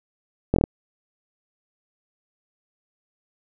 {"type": "slowing click train", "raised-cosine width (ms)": 2, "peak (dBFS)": -5, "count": 5, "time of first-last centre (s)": [0.54, 0.639], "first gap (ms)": 22, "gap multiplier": 1.08, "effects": []}